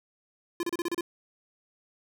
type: tone bursts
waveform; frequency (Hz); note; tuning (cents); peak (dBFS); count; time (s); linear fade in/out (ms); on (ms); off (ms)
square; 344; F4; -26; -28; 7; 0.6-1.009; 2; 31; 32
effects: none